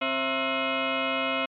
sine tone with frequency modulation, 932.3 Hz, A#5, in tune, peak -24 dBFS, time 0.01-1.46 s, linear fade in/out 10 ms, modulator 399 Hz, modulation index 5.2, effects MP3 64 kbps

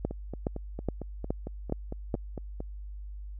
two click trains, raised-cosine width 2 ms, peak -15 / -23 dBFS, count 6 / 12, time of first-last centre 0.05-2.142 / 0.11-2.604 s, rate 2.39 / 4.41 Hz, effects added 50 Hz sine -38 dBFS peak until 3.39 s

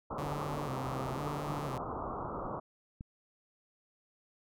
white low-pass noise, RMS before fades -39 dBFS, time 0.1-2.6 s, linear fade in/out 10 ms, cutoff 1300 Hz, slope 96 dB/octave
sawtooth tone with vibrato, 138.59 Hz, C#3, in tune, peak -34 dBFS, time 0.18-1.78 s, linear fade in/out 5 ms, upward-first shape square, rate 1 Hz, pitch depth 95 cents each way
clicks, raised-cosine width 5 ms, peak -31 dBFS, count 3, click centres 2.25 / 2.453 / 3.009 s
effects none

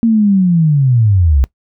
sine linear sweep, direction down, 233.1 to 61.74 Hz, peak -7 dBFS, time 0.03-1.44 s, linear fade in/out 0 ms, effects noise-tail reverb RT60 0.1 s tail -21 dB re dry

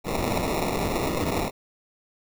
blue noise with sample-and-hold, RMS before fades -26 dBFS, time 0.04-1.51 s, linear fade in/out 50 ms, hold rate 1575 Hz, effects none

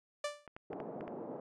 sawtooth tone with exponential decay, 587.3 Hz, D5, in tune, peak -28 dBFS, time 0.24-0.47 s, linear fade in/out 5 ms, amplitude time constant 48 ms
clicks, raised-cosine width 0.5 ms, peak -32 dBFS, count 6, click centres 0.477 / 0.565 / 0.731 / 0.802 / 1.009 / 1.079 s
white band-pass noise, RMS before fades -44 dBFS, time 0.7-1.4 s, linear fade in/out 5 ms, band 170 to 680 Hz, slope 24 dB/octave
effects resampled to 22050 Hz

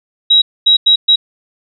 sine tone bursts at uneven times, 3847 Hz, B7, 46 cents flat, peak -5 dBFS, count 4, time 0.3-0.42 / 0.66-0.77 / 0.86-0.96 / 1.08-1.16 s, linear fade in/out 10 ms, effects none

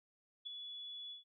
sine tone with ADSR envelope, 3416 Hz, G#7, 48 cents sharp, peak -39 dBFS, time 0.45-1.24 s, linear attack 20 ms, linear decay 6 ms, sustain -6 dB, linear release 130 ms, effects none

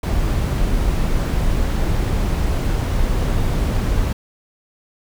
brown noise, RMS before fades -18 dBFS, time 0.03-4.13 s, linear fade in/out 5 ms, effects none

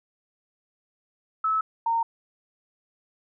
sine tone pair in turn, 1300 / 919.2 Hz, E6 / A#5, -24 / -25 cents, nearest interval tritone, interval 601 cents, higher first, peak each -21 dBFS, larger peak neither, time 1.44-1.61 / 1.86-2.03 s, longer neither, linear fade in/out 5 ms, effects none

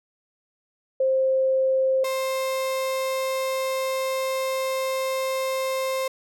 sine / 35% pulse tone pair in turn, 527 / 527 Hz, C5 / C5, +12 / +12 cents, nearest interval unison, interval 0 cents, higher neither, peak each -18 / -22 dBFS, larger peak first, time 1-2.04 / 2.04-6.08 s, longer second, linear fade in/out 5 ms, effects none

